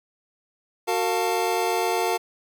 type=tone cluster; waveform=square; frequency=369.7 / 458.1 / 707 / 887 Hz; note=F#4 / A#4 / F5 / A5; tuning=-1 / -30 / +21 / +14 cents; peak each=-28 dBFS; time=0.87-2.18 s; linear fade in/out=20 ms; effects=none